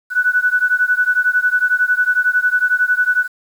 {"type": "beating tone pair", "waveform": "sine", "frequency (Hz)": [1480, 1491], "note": ["F#6", "F#6"], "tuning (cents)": [0, 13], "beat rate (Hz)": 11, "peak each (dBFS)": [-15, -16], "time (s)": [0.1, 3.28], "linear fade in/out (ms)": 50, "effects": ["7-bit"]}